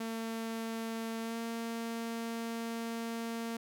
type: tone with pitch glide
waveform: sawtooth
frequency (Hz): 226.1 to 229.7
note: A3 to A#3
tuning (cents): +47 to -25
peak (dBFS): -32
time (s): 0-3.57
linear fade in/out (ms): 5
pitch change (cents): +28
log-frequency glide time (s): 1.21-1.37
effects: none